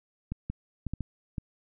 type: clicks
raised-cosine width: 5 ms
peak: -20 dBFS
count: 6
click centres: 0.32 / 0.5 / 0.867 / 0.936 / 1.007 / 1.382 s
effects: none